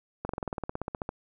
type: slowing click train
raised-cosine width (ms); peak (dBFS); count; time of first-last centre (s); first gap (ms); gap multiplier
1; -18; 16; 0.25-1.091; 42; 1.04
effects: none